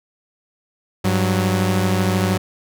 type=tone pair together; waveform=sawtooth; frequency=98.81 / 184.7 Hz; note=G2 / F#3; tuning=+14 / -3 cents; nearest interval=major seventh; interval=1083 cents; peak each=-15 dBFS; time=1.04-2.38 s; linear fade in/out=10 ms; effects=none